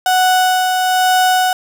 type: tone with tremolo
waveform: 35% pulse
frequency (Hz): 740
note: F#5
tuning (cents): 0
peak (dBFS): -8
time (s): 0.06-1.53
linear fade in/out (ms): 2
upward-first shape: sine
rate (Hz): 1.1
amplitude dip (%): 35
effects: none